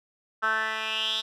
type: tone with band-pass filter sweep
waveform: 10% pulse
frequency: 219.3 Hz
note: A3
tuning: 6 cents flat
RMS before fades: -28 dBFS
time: 0.42-1.22 s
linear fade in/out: 20 ms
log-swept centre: 1400 to 3800 Hz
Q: 5.8
effects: none